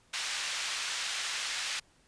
pink band-pass noise, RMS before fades -35 dBFS, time 0.13-1.8 s, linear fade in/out 10 ms, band 1900 to 6600 Hz, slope 12 dB/octave, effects pink hiss -65 dBFS RMS until 2.07 s + resampled to 22050 Hz

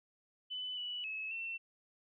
sine tone with pitch steps, 3005 / 2953 / 2585 / 2696 Hz, F#7 / F#7 / E7 / E7, +26 / -4 / -34 / +38 cents, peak -38 dBFS, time 0.5-1.58 s, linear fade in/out 20 ms, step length 270 ms, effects none

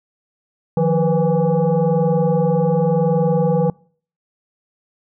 sine tone with frequency modulation, 155.56 Hz, D#3, in tune, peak -13 dBFS, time 0.77-3.7 s, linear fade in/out 2 ms, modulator 332 Hz, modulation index 1.5, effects noise-tail reverb RT60 0.5 s tail -26 dB re dry

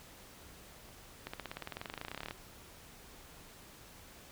accelerating click train, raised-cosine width 0.3 ms, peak -24 dBFS, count 26, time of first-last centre 1.27-2.309 s, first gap 65 ms, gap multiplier 0.96, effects pink hiss -55 dBFS RMS until 4.31 s

